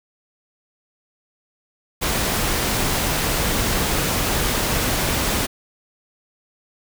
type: noise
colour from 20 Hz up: pink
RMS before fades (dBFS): -21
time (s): 2.01-5.47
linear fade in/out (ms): 20
effects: none